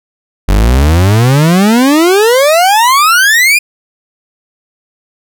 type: exponential sweep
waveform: 40% pulse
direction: up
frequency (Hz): 45.79 to 2489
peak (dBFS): -4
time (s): 0.48-3.59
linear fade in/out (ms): 10
effects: none